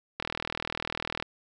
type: click train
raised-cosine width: 0.3 ms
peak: -14 dBFS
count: 42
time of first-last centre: 0.2-1.225 s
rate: 40 Hz
effects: none